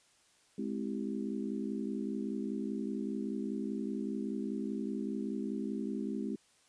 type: harmonic tone with a mistuned harmonic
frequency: 65 Hz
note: C2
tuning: 11 cents flat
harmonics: 3 / 4 / 5 / 6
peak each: -37 / -39 / -41 / -43 dBFS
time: 0.58-6.36 s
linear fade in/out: 5 ms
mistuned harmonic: 3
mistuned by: +120 cents
effects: white hiss -67 dBFS RMS until 6.68 s + resampled to 22050 Hz